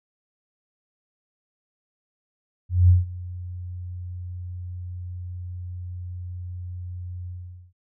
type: tone with ADSR envelope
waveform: sine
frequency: 89.5 Hz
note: F2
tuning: 43 cents sharp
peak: -10 dBFS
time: 2.69-7.73 s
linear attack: 200 ms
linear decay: 160 ms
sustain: -21 dB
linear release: 460 ms
effects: none